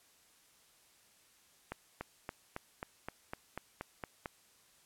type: accelerating click train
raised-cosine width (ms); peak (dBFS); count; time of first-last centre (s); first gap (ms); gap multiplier
0.5; -24; 11; 1.72-4.258; 290; 0.97
effects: white hiss -66 dBFS RMS until 4.85 s + low-pass 12000 Hz 12 dB/octave